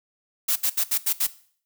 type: noise bursts at uneven times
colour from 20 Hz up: blue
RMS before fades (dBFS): -22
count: 6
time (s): 0.48-0.56 / 0.63-0.7 / 0.77-0.84 / 0.91-0.98 / 1.06-1.13 / 1.2-1.27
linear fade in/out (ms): 10
effects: noise-tail reverb RT60 0.5 s tail -17 dB re dry